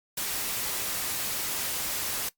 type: noise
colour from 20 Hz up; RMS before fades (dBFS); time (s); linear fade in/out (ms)
white; -31; 0.17-2.29; 5
effects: noise-tail reverb RT60 0.1 s tail -19 dB re dry + Opus 48 kbps